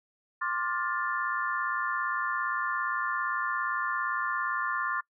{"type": "chord", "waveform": "sine", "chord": "D minor seventh", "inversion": "third", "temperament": "just", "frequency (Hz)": [1057.2, 1174.7, 1409.6, 1762], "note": ["C6", "D6", "F6", "A6"], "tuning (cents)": [18, 0, 16, 2], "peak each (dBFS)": [-33, -34, -34, -33], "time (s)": [0.41, 5.01], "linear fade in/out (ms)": 10, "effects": ["noise-tail reverb RT60 0.1 s tail -23 dB re dry"]}